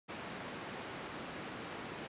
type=band-pass noise; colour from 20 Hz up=pink; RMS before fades=-45 dBFS; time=0.08-2.08 s; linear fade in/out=20 ms; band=170 to 2900 Hz; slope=12 dB/octave; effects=resampled to 8000 Hz